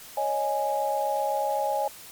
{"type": "chord", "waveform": "sine", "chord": "C# suspended second", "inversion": "none", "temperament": "equal", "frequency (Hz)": [554.4, 622.3, 830.6], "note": ["C#5", "D#5", "G#5"], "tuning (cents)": [0, 0, 0], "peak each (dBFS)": [-29, -30, -26], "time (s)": [0.17, 1.88], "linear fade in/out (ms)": 5, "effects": ["white hiss -45 dBFS RMS until 2.11 s", "MP3 96 kbps"]}